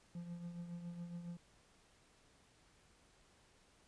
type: tone with tremolo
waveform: triangle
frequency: 172.7 Hz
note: F3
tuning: 19 cents flat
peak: -40 dBFS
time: 0.15-1.37 s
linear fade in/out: 2 ms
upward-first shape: triangle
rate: 7.2 Hz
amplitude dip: 60%
effects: pink hiss -69 dBFS RMS until 3.87 s + resampled to 22050 Hz